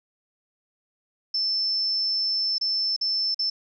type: tone with dropouts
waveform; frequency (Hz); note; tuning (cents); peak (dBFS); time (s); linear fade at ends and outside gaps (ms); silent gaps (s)
sine; 5300; E8; +9; -22; 1.34-3.5; 5; 2.583-2.611 / 2.964-3.011 / 3.345-3.391
effects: none